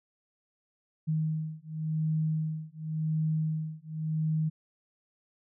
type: beating tone pair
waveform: sine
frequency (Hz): 156.5 / 157.41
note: D#3 / D#3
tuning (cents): +10 / +20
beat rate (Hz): 0.91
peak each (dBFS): -31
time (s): 1.07-4.5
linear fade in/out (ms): 20
effects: none